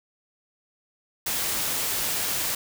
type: noise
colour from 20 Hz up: white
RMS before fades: -27 dBFS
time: 1.26-2.55 s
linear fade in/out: 5 ms
effects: none